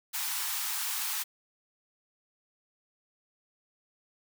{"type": "high-pass noise", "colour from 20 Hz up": "white", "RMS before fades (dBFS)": -33, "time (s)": [0.13, 1.24], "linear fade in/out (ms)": 20, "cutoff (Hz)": 780, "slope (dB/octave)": 96, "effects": []}